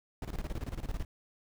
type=noise with tremolo; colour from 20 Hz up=brown; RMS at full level=-35 dBFS; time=0.22-1.05 s; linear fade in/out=2 ms; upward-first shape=square; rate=18 Hz; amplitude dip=80%; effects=none

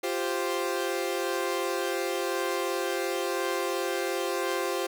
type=chord; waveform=sawtooth; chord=F suspended second; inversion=none; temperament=equal; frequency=349.2 / 392 / 523.3 Hz; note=F4 / G4 / C5; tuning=0 / 0 / 0 cents; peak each=-28 dBFS; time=0.03-4.87 s; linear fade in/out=10 ms; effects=none

